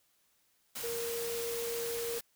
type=tone in noise; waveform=sine; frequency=467.2 Hz; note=A#4; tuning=4 cents sharp; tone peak=-35 dBFS; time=0.83-2.19 s; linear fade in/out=10 ms; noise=white; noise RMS=-40 dBFS; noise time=0.75-2.21 s; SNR=+2 dB; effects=white hiss -72 dBFS RMS until 2.35 s